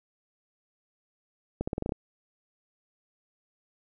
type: accelerating click train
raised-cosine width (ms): 2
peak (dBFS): -16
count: 8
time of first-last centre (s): 1.61-1.921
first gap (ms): 65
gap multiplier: 0.87
effects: none